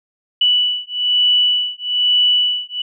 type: beating tone pair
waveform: sine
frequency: 2960 / 2961.1 Hz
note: F#7 / F#7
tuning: 0 / +1 cents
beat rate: 1.1 Hz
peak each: -16 dBFS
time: 0.41-2.82 s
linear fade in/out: 5 ms
effects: none